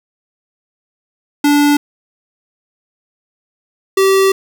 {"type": "tone pair in turn", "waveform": "square", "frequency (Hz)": [290.5, 386.5], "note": ["D4", "G4"], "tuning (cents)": [-19, -24], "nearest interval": "perfect fourth", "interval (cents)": 495, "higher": "second", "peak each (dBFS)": -9, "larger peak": "neither", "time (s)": [[1.44, 1.77], [3.97, 4.32]], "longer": "second", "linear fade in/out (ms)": 5, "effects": ["8-bit"]}